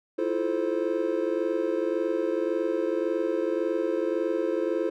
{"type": "chord", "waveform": "triangle", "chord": "F major seventh", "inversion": "third", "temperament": "just", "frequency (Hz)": [327.4, 349.2, 436.5, 523.8], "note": ["E4", "F4", "A4", "C5"], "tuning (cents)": [-12, 0, -14, 2], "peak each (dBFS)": -28, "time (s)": [0.18, 4.9], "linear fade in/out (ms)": 10, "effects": []}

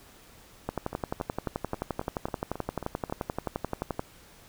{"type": "two click trains", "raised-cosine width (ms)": 1, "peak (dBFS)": [-22, -15], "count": [9, 39], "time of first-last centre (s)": [[0.93, 3.098], [0.69, 3.994]], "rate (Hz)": [3.69, 11.5], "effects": ["pink hiss -54 dBFS RMS until 4.48 s"]}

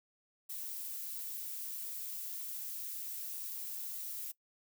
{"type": "noise", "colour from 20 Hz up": "violet", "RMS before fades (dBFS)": -42, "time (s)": [0.49, 4.32], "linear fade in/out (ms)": 10, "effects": ["noise-tail reverb RT60 0.1 s tail -20 dB re dry"]}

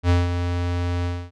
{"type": "tone with ADSR envelope", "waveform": "square", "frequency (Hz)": 87.9, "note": "F2", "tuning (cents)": 12, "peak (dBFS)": -14, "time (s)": [0.03, 1.31], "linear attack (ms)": 66, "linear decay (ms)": 180, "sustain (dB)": -8, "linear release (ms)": 260, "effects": ["low-pass 5000 Hz 12 dB/octave"]}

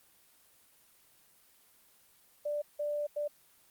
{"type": "tone bursts at uneven times", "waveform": "sine", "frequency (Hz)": 589, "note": "D5", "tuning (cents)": 5, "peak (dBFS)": -31, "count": 3, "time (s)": [[2.45, 2.62], [2.79, 3.07], [3.16, 3.28]], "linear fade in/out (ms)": 10, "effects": ["white hiss -64 dBFS RMS until 3.7 s", "Opus 24 kbps"]}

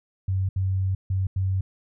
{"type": "tone bursts at uneven times", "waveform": "sine", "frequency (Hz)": 95, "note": "F#2", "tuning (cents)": 46, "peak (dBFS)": -21, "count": 4, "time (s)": [[0.28, 0.49], [0.56, 0.95], [1.1, 1.27], [1.36, 1.61]], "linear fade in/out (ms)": 5, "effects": []}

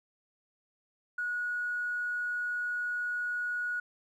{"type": "tone with tanh clipping", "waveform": "triangle", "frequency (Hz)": 1457, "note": "F#6", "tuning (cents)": -27, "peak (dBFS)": -30, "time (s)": [1.18, 3.8], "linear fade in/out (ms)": 5, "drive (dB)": 2, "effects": []}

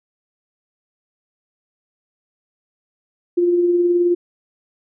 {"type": "tone with tremolo", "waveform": "sine", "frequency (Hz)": 350, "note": "F4", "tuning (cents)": 4, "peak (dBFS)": -11, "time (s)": [3.37, 4.15], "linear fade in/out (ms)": 10, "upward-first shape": "triangle", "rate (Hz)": 19, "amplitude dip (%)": 40, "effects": []}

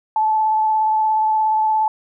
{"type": "tone with vibrato", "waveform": "sine", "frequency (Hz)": 869, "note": "A5", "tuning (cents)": -22, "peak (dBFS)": -14, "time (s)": [0.16, 1.88], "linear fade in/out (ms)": 2, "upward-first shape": "triangle", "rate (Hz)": 17, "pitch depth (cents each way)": 17, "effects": []}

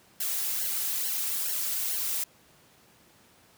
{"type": "noise with flanger", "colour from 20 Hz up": "blue", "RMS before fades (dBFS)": -30, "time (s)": [0.2, 2.24], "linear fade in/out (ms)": 5, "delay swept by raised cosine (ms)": [0.81, 3.31], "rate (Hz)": 2.3, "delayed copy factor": -0.8, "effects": ["pink hiss -59 dBFS RMS until 3.57 s", "high-pass 100 Hz 12 dB/octave"]}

